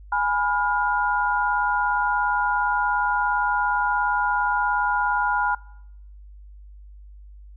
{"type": "chord", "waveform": "sine", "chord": "F diminished", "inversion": "first", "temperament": "equal with one note detuned", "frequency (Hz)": [830.6, 987.8, 1418.1], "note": ["Ab5", "Cb6", "F6"], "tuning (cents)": [0, 0, 26], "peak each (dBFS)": -24, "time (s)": [0.12, 5.55], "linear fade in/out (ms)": 5, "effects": ["noise-tail reverb RT60 0.8 s tail -24 dB re dry", "added 50 Hz sine -41 dBFS peak until 7.56 s"]}